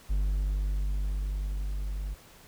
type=tone with level ramp; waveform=triangle; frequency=49.4 Hz; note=G1; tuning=14 cents sharp; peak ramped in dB=-22 to -29 dBFS; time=0.09-2.15 s; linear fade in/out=20 ms; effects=pink hiss -54 dBFS RMS until 2.47 s